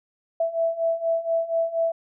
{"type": "beating tone pair", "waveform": "sine", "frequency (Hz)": [659.3, 663.5], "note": ["E5", "E5"], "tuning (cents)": [0, 11], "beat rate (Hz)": 4.2, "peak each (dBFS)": [-26, -23], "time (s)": [0.4, 1.92], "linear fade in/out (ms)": 5, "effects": []}